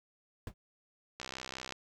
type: noise with exponential decay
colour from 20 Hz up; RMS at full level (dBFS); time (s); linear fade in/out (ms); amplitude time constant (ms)
brown; -33; 0.47-0.54; 2; 15
type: click train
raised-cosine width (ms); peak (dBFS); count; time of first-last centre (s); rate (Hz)
0.2; -23; 35; 1.2-1.723; 65
effects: none